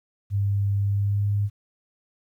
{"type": "tone with pitch glide", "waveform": "sine", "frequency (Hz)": [100.2, 102.07], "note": ["G2", "G#2"], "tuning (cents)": [38, -30], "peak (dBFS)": -20, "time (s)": [0.3, 1.5], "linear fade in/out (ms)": 50, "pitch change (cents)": 32, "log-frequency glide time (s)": [0.89, 1.29], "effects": ["10-bit"]}